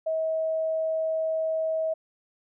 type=tone; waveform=sine; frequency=640 Hz; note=D#5; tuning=49 cents sharp; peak=-24 dBFS; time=0.06-1.94 s; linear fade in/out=10 ms; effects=none